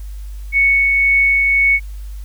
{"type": "tone with tremolo", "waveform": "sine", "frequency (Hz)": 2217, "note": "C#7", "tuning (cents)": 0, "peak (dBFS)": -9, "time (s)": [0.52, 1.8], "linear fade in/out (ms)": 50, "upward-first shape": "triangle", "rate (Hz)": 1.9, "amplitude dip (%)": 25, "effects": ["added 50 Hz sine -26 dBFS peak until 2.24 s", "white hiss -49 dBFS RMS until 2.24 s"]}